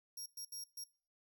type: tone bursts at uneven times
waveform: 20% pulse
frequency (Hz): 5600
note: F8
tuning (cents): +4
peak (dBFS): -39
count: 4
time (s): 0.17-0.26 / 0.37-0.45 / 0.52-0.64 / 0.77-0.84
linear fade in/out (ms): 5
effects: noise-tail reverb RT60 0.4 s tail -19 dB re dry